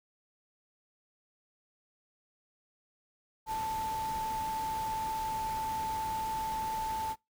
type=tone in noise; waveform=sine; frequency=881 Hz; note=A5; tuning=2 cents sharp; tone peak=-32 dBFS; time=3.46-7.16 s; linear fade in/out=50 ms; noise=pink; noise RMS=-44 dBFS; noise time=3.46-7.16 s; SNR=+9 dB; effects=noise-tail reverb RT60 0.2 s tail -24 dB re dry